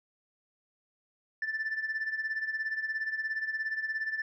sine tone with tremolo, 1763 Hz, A6, 3 cents sharp, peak -26 dBFS, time 1.42-4.22 s, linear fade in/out 2 ms, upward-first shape sine, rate 17 Hz, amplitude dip 75%, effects tanh soft clip ceiling -27 dBFS

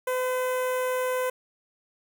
sawtooth tone with notch filter, 508 Hz, B4, 49 cents sharp, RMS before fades -27 dBFS, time 0.07-1.3 s, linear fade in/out 5 ms, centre 4500 Hz, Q 0.63, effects none

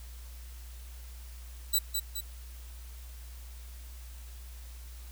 10% pulse tone with echo, 3951 Hz, B7, in tune, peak -16 dBFS, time 1.73-1.79 s, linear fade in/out 10 ms, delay 210 ms, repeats 2, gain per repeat -5 dB, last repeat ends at 2.21 s, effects added 60 Hz sine -43 dBFS peak until 5.11 s + white hiss -55 dBFS RMS until 5.11 s

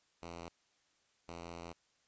5% pulse tone pair in turn, 85 / 85 Hz, F2 / F2, -46 / -46 cents, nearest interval unison, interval 0 cents, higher neither, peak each -34 / -34 dBFS, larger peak neither, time 0.22-0.49 / 1.28-1.73 s, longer second, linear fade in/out 10 ms, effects white hiss -74 dBFS RMS until 2.07 s + resampled to 16000 Hz

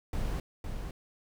brown noise with echo, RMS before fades -32 dBFS, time 0.13-0.4 s, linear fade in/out 2 ms, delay 510 ms, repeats 1, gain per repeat -5 dB, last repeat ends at 0.91 s, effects none

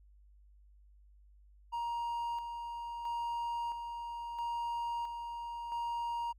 triangle tone with tremolo, 941 Hz, A#5, 16 cents sharp, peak -32 dBFS, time 1.72-6.33 s, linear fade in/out 20 ms, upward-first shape square, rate 0.75 Hz, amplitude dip 45%, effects added 50 Hz sine -58 dBFS peak until 6.38 s

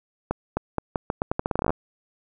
accelerating click train, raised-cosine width 1 ms, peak -9 dBFS, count 18, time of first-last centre 0.31-1.705 s, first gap 260 ms, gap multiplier 0.82, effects none

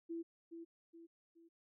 sine tone with echo, 333.5 Hz, E4, 20 cents sharp, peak -40 dBFS, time 0.09-0.23 s, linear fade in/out 20 ms, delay 420 ms, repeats 3, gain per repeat -7 dB, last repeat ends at 1.49 s, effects none

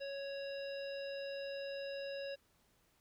harmonic tone with a mistuned harmonic, 554.4 Hz, C#5, in tune, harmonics 1 / 3 / 5 / 7 / 9, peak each -41 / -52 / -52 / -55 / -55 dBFS, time 0-2.36 s, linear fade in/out 20 ms, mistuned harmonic 9, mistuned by +16 cents, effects pink hiss -73 dBFS RMS until 3 s

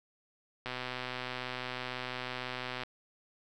click train, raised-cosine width 0.3 ms, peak -21 dBFS, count 275, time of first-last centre 0.66-2.835 s, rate 126 Hz, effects none

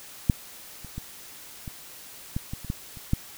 clicks, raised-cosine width 5 ms, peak -6 / -29 / -21 / -23 / -15 / -20 / -27 / -15 / -30 / -9 dBFS, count 10, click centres 0.298 / 0.847 / 0.98 / 1.678 / 2.365 / 2.535 / 2.647 / 2.701 / 2.972 / 3.134 s, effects white hiss -45 dBFS RMS until 3.37 s

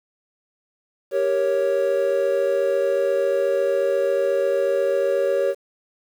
triangle chord, G diminished, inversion none, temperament equal, 392 / 466.2 / 554.4 Hz, G4 / Bb4 / Db5, 0 / 0 / 0 cents, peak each -22 / -23 / -18 dBFS, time 1.11-5.55 s, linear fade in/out 50 ms, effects 8-bit

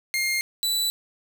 sawtooth tone pair in turn, 2123 / 3966 Hz, C7 / B7, +25 / +7 cents, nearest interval major seventh, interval 1082 cents, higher second, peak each -19 dBFS, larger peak neither, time 0.14-0.41 / 0.63-0.9 s, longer neither, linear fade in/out 0 ms, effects 8-bit

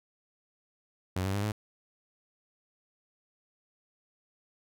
sawtooth tone with pitch steps, 92.5 / 96.82 / 101.34 / 106.07 Hz, F#2 / G2 / G#2 / G#2, 0 / -21 / -42 / +37 cents, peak -25 dBFS, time 1.16-1.52 s, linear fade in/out 5 ms, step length 90 ms, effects none

